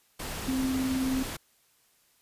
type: noise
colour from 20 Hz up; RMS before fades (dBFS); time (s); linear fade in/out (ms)
pink; -36; 0.19-1.37; 10
type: tone with tremolo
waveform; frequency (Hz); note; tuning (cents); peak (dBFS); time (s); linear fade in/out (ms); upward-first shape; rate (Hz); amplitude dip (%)
sine; 261.6; C4; 0; -25; 0.48-1.23; 5; sine; 19; 25
effects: white hiss -66 dBFS RMS until 2.21 s + resampled to 32000 Hz